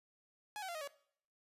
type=tone with pitch steps; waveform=sawtooth; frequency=839 / 760.5 / 689.4 / 624.9 / 566.5 Hz; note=G#5 / F#5 / F5 / D#5 / C#5; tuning=+17 / +47 / -23 / +7 / +37 cents; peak=-38 dBFS; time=0.56-0.875 s; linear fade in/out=0 ms; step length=63 ms; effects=noise-tail reverb RT60 0.6 s tail -19 dB re dry + resampled to 32000 Hz